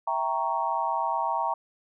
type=chord; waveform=sine; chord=E diminished seventh; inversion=none; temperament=equal; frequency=659.3 / 784 / 932.3 / 1108.7 Hz; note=E5 / G5 / Bb5 / Db6; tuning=0 / 0 / 0 / 0 cents; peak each=-33 / -31 / -27 / -32 dBFS; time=0.07-1.54 s; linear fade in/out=5 ms; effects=none